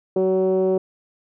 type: tone with low-pass filter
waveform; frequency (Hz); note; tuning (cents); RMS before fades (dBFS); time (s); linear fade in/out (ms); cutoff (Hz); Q
10% pulse; 188; F#3; +28; -19; 0.16-0.78; 5; 450; 9.5
effects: none